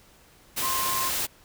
sine tone in noise, 1054 Hz, C6, 12 cents sharp, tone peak -28 dBFS, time 0.62-1.1 s, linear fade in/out 20 ms, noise white, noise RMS -28 dBFS, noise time 0.56-1.27 s, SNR -3 dB, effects pink hiss -56 dBFS RMS until 1.44 s

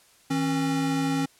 square tone pair together, 160 / 271.5 Hz, D#3 / C#4, +49 / -36 cents, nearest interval major sixth, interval 915 cents, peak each -30 / -25 dBFS, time 0.3-1.26 s, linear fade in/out 10 ms, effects white hiss -58 dBFS RMS until 1.39 s + low-pass 11000 Hz 12 dB/octave

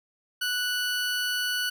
20% pulse tone, 1480 Hz, F#6, in tune, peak -21 dBFS, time 0.41-1.7 s, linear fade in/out 10 ms, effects none

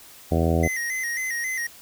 harmonic tone, 82.41 Hz, E2, in tune, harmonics 1 / 2 / 3 / 4 / 5 / 6 / 7 / 8 / 9, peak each -22 / -25 / -27 / -28 / -29 / -30 / -30 / -31 / -32 dBFS, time 0.31-0.68 s, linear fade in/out 10 ms
square tone with vibrato, 1958 Hz, B6, 15 cents flat, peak -26 dBFS, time 0.63-1.67 s, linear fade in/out 5 ms, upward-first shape square, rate 3.7 Hz, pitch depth 73 cents each way
effects white hiss -47 dBFS RMS until 1.81 s

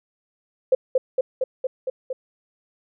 sine tone with echo, 518 Hz, C5, 17 cents flat, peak -12 dBFS, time 0.72-0.75 s, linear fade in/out 5 ms, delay 230 ms, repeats 6, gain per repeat -2 dB, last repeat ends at 2.13 s, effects none

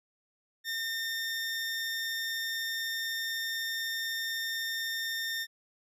20% pulse tone, 1816 Hz, A#6, 46 cents flat, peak -27 dBFS, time 0.64-5.47 s, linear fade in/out 50 ms, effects resampled to 32000 Hz

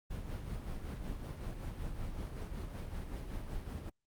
brown noise with tremolo, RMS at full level -39 dBFS, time 0.1-3.9 s, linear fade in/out 10 ms, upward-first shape sine, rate 5.3 Hz, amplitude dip 45%, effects Opus 32 kbps

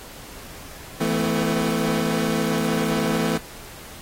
25% pulse chord, E suspended fourth, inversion none, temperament equal with one note detuned, 164.81 / 220 / 253.2 Hz, E3 / A3 / B3, 0 / 0 / +43 cents, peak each -22 / -20 / -23 dBFS, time 1-3.38 s, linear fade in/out 10 ms, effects pink hiss -41 dBFS RMS until 4.01 s + AAC 48 kbps

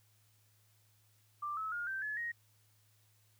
sine tone with pitch steps, 1182 / 1296.4 / 1422 / 1559.7 / 1710.7 / 1876.3 Hz, D6 / E6 / F6 / G6 / A6 / A#6, +11 / -29 / +31 / -9 / -49 / +11 cents, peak -36 dBFS, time 1.42-2.32 s, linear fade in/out 10 ms, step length 150 ms, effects added 106 Hz sine -69 dBFS peak until 3.39 s + white hiss -72 dBFS RMS until 3.39 s

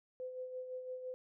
sine tone with tremolo, 509 Hz, C5, 48 cents flat, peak -39 dBFS, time 0.2-1.14 s, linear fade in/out 0 ms, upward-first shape sine, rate 5.9 Hz, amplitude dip 50%, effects none

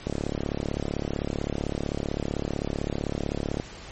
click train, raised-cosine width 2 ms, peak -14 dBFS, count 127, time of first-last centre 0.07-3.599 s, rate 35.7 Hz, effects pink hiss -43 dBFS RMS until 3.91 s + MP3 32 kbps

